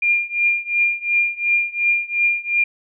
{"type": "tone with tremolo", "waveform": "sine", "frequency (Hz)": 2403, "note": "D7", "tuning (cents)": 39, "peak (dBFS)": -12, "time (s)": [0.02, 2.64], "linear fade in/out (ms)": 5, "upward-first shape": "triangle", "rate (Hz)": 2.8, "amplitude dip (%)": 95, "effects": []}